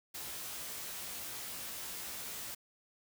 white noise with comb filter, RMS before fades -43 dBFS, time 0.14-2.55 s, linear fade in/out 10 ms, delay 16 ms, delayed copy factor +0.8, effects none

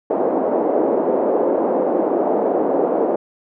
white band-pass noise, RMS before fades -18 dBFS, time 0.1-3.16 s, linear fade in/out 5 ms, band 280 to 640 Hz, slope 24 dB/octave, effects none

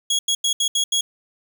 25% pulse tone bursts at uneven times, 3322 Hz, G#7, in tune, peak -14 dBFS, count 6, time 0.1-0.19 / 0.28-0.35 / 0.44-0.53 / 0.6-0.68 / 0.75-0.84 / 0.92-1.01 s, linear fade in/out 5 ms, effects none

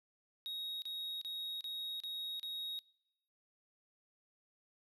triangle tone bursts, 3770 Hz, A#7, 19 cents sharp, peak -38 dBFS, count 6, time 0.46-2.79 s, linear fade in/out 0 ms, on 360 ms, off 34 ms, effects noise-tail reverb RT60 0.8 s tail -24 dB re dry

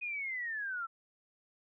sine linear sweep, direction down, 2496 to 1318.5 Hz, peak -35 dBFS, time 0.01-0.87 s, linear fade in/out 20 ms, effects none

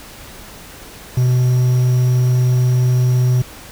triangle tone with quantisation, 125.6 Hz, B2, 30 cents sharp, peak -9 dBFS, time 1.17-3.42 s, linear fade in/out 5 ms, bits 6, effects pink hiss -37 dBFS RMS until 3.71 s

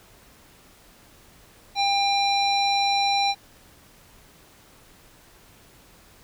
square tone with low-pass filter, 798 Hz, G5, 31 cents sharp, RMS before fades -22 dBFS, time 1.75-3.35 s, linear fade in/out 50 ms, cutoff 4600 Hz, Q 10, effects pink hiss -53 dBFS RMS until 6.23 s

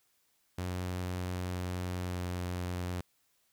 sawtooth tone with pitch glide, 90.6 to 89.46 Hz, F#2 to F2, -36 to +42 cents, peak -30 dBFS, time 0.58-3.01 s, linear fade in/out 5 ms, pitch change -22 cents, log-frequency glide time 1.42-2.39 s, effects white hiss -73 dBFS RMS until 3.52 s

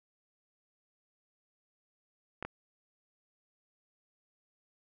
clicks, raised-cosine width 0.5 ms, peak -23 dBFS, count 2, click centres 2.426 / 2.45 s, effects none

